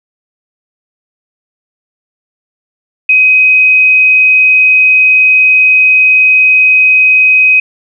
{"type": "tone", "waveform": "sine", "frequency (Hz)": 2521, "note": "D#7", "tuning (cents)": 22, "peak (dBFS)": -3, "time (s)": [3.09, 7.6], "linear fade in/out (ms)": 5, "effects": []}